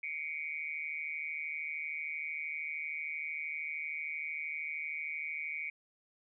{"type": "tone with amplitude modulation", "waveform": "sine", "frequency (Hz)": 2265, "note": "C#7", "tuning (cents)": 37, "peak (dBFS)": -32, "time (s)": [0.03, 5.7], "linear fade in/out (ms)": 5, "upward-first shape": "sine", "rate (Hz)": 153, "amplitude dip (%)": 95, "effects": []}